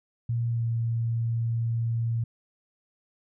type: tone with pitch glide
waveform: sine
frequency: 117.5 to 115.55 Hz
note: A#2 to A#2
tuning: +14 to -15 cents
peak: -24 dBFS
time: 0.29-2.24 s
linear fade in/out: 5 ms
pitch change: -29 cents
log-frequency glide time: 0.48-0.65 s
effects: none